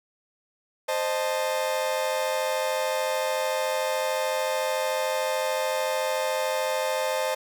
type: chord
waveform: 40% pulse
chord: A diminished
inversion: first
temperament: equal with one note detuned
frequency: 523.3 / 616.9 / 880 Hz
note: C5 / Eb5 / A5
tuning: 0 / -15 / 0 cents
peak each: -27 / -28 / -30 dBFS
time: 0.88-7.35 s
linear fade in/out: 10 ms
effects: none